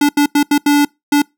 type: tone bursts at uneven times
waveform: square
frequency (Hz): 289.9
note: D4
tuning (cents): -22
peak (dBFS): -9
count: 6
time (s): 0.01-0.09 / 0.17-0.26 / 0.35-0.43 / 0.51-0.58 / 0.66-0.85 / 1.12-1.22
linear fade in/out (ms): 5
effects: noise-tail reverb RT60 0.2 s tail -25 dB re dry